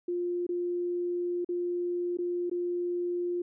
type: tone with dropouts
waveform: sine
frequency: 351.8 Hz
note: F4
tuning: 13 cents sharp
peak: -28 dBFS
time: 0.08-3.42 s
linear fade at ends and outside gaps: 5 ms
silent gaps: 0.467-0.49 / 1.447-1.489 / 2.172-2.186 / 2.498-2.513 s
effects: none